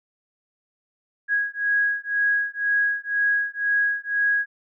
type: beating tone pair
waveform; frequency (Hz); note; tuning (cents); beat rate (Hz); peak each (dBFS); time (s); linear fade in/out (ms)
sine; 1652 / 1654; G#6 / G#6; -10 / -8; 2; -23; 1.28-4.46; 50
effects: none